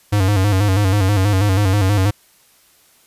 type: tone with vibrato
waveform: square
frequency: 98.9 Hz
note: G2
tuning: 16 cents sharp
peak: -13 dBFS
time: 0.12-2.11 s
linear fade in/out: 10 ms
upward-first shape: square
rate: 6.2 Hz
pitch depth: 79 cents each way
effects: white hiss -53 dBFS RMS until 3.06 s + resampled to 32000 Hz